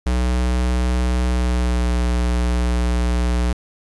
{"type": "tone with pitch glide", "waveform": "square", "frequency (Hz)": [61.74, 60.4], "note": ["B1", "B1"], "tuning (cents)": [0, -38], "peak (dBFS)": -17, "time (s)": [0.06, 3.53], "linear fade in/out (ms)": 5, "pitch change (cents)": -38, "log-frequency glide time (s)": [1.31, 1.95], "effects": ["resampled to 24000 Hz", "9-bit"]}